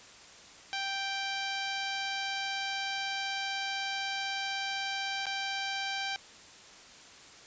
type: tone with dropouts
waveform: 10% pulse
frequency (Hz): 784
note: G5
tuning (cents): 0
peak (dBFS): -24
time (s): 0.73-6.16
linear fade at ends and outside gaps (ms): 0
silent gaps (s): 5.256-5.267
effects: white hiss -52 dBFS RMS until 7.46 s + resampled to 16000 Hz